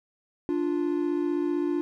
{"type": "tone pair together", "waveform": "triangle", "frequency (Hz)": [293.7, 349.3], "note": ["D4", "F4"], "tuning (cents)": [0, 0], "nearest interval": "minor third", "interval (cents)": 300, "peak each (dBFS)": -25, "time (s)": [0.49, 1.81], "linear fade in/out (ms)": 0, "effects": []}